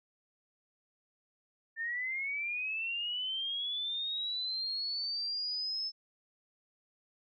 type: linear sweep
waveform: sine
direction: up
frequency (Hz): 1786 to 5270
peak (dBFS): -33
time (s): 1.76-5.92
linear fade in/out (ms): 50
effects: none